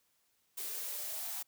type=noise with high-pass filter sweep; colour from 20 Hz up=blue; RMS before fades=-40 dBFS; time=0.57-1.43 s; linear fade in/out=10 ms; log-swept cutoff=370 to 820 Hz; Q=5.1; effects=white hiss -75 dBFS RMS until 1.47 s